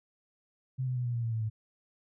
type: tone with pitch steps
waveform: sine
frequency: 130 / 126.81 / 123.7 / 120.67 / 117.71 / 114.82 / 112 / 109.25 Hz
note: C3 / B2 / B2 / B2 / A#2 / A#2 / A2 / A2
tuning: -11 / +46 / +3 / -40 / +17 / -26 / +31 / -12 cents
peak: -29 dBFS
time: 0.78-1.5 s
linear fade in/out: 20 ms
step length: 90 ms
effects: none